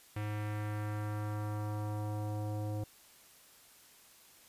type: tone with low-pass filter sweep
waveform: square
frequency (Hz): 105.3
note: G#2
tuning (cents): +24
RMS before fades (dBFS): -37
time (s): 0.16-2.84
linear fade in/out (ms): 5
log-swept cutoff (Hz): 2400 to 620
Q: 1.6
effects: white hiss -60 dBFS RMS until 4.48 s + resampled to 32000 Hz